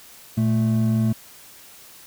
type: tone pair together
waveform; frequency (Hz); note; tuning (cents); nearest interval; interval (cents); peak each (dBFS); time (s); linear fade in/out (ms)
triangle; 116.38 / 219.7; A#2 / A3; -2 / -2; major seventh; 1100; -18; 0.37-1.13; 10
effects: white hiss -46 dBFS RMS until 2.06 s